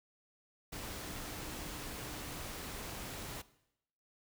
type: tone in noise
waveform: sine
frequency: 299.9 Hz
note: D4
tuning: 36 cents sharp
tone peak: -53 dBFS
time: 0.73-2.42 s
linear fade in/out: 10 ms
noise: pink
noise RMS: -44 dBFS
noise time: 0.72-3.42 s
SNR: -12 dB
effects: noise-tail reverb RT60 0.8 s tail -18 dB re dry